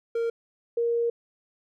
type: tone pair in turn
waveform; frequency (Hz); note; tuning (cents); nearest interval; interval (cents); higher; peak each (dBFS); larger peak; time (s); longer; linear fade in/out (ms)
triangle / sine; 463 / 468.7; A#4 / A#4; -12 / +9; unison; 21; second; -22; neither; 0.15-0.3 / 0.77-1.1; second; 5
effects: none